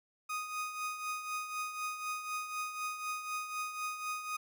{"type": "tone with tremolo", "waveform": "30% pulse", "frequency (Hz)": 1244.5, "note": "D#6", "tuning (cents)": 0, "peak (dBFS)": -31, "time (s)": [0.29, 4.37], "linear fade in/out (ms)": 10, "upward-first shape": "triangle", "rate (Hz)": 4, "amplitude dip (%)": 65, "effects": []}